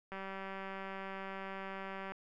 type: click train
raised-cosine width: 0.5 ms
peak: -29 dBFS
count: 387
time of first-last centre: 0.12-2.12 s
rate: 193 Hz
effects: none